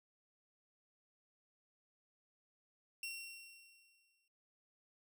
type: tone with exponential decay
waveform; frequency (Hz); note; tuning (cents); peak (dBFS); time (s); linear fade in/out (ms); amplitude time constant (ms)
sawtooth; 2731; F7; -39; -37; 3.03-4.28; 2; 270
effects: noise-tail reverb RT60 0.5 s tail -17 dB re dry